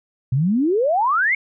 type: exponential sweep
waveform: sine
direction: up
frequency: 120.5 to 2238 Hz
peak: -15 dBFS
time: 0.32-1.35 s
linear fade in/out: 5 ms
effects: none